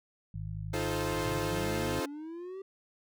harmonic tone, 52.1 Hz, G#1, 6 cents sharp, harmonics 1 / 2 / 3, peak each -42 / -38 / -40 dBFS, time 0.34-2 s, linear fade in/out 5 ms
sawtooth chord, F dominant seventh, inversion third, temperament equal with one note detuned, 311.1 / 349.2 / 433.4 / 523.3 Hz, Eb4 / F4 / A4 / C5, 0 / 0 / -26 / 0 cents, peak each -33 dBFS, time 0.73-2.06 s, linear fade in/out 10 ms
triangle linear sweep, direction up, 92 to 392 Hz, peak -37 dBFS, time 1.13-2.62 s, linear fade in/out 5 ms
effects none

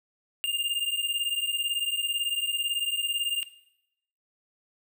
square beating tone pair, 2803 / 2821 Hz, F7 / F7, +6 / +17 cents, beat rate 18 Hz, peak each -30 dBFS, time 0.44-3.43 s, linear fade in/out 0 ms, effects noise-tail reverb RT60 0.8 s tail -17 dB re dry

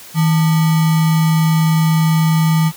sine tone with sample-and-hold, 160 Hz, D#3, 49 cents sharp, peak -10 dBFS, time 0.14-2.72 s, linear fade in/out 50 ms, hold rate 1050 Hz, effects white hiss -37 dBFS RMS until 2.76 s

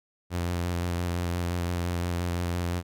sawtooth tone with vibrato, 87.31 Hz, F2, in tune, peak -23 dBFS, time 0.3-2.83 s, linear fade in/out 50 ms, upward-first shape square, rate 5.8 Hz, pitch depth 18 cents each way, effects none

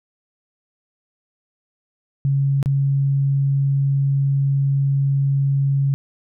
sine tone with dropouts, 138.3 Hz, C#3, 4 cents flat, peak -15 dBFS, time 2.25-5.94 s, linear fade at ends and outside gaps 0 ms, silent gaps 2.628-2.659 s, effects none

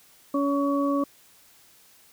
harmonic tone, 281.6 Hz, C#4, 27 cents sharp, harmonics 1 / 2 / 4, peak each -23 / -28 / -29 dBFS, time 0.34-1.04 s, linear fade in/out 5 ms, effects white hiss -56 dBFS RMS until 2.12 s

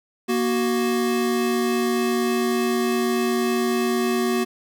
square tone pair together, 237.1 / 372.1 Hz, A#3 / F#4, +30 / +10 cents, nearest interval minor sixth, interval 780 cents, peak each -23 dBFS, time 0.28-4.45 s, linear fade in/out 20 ms, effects 8-bit

